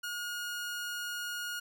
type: tone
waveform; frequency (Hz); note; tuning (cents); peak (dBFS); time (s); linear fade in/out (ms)
sawtooth; 1435; F6; +47; -32; 0.03-1.6; 10
effects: none